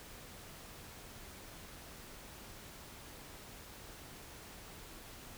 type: silence
effects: pink hiss -52 dBFS RMS until 5.37 s